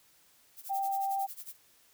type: noise with tremolo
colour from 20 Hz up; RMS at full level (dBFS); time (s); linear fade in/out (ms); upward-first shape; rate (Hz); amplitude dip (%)
violet; -42; 0.56-1.57; 50; sine; 11; 90
type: tone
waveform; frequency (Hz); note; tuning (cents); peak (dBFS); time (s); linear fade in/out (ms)
sine; 784; G5; 0; -29; 0.69-1.27; 20
effects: white hiss -64 dBFS RMS until 1.93 s